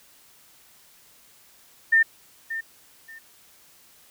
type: tone with echo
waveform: sine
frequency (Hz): 1807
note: A6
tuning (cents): +46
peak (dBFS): -14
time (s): 1.92-2.03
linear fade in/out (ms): 10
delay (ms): 580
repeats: 2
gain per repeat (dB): -13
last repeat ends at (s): 3.19
effects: white hiss -55 dBFS RMS until 4.1 s